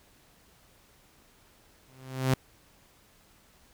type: tone with exponential growth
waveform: sawtooth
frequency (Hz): 130.81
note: C3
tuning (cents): 0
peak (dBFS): -16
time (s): 1.88-2.34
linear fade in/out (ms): 2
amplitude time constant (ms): 100
effects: pink hiss -61 dBFS RMS until 3.73 s